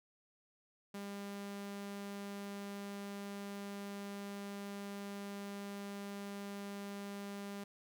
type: tone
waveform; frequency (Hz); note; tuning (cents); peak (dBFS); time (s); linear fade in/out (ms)
sawtooth; 200.7; G3; +41; -39; 0.94-7.64; 5
effects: none